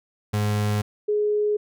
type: tone pair in turn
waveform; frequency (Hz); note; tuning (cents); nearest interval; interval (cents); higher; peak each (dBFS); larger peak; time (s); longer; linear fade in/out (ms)
35% pulse / sine; 104.7 / 418.8; G#2 / G#4; +15 / +15; 2 octaves; 2400; second; -19; neither; 0.33-0.82 / 1.08-1.57; neither; 10
effects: none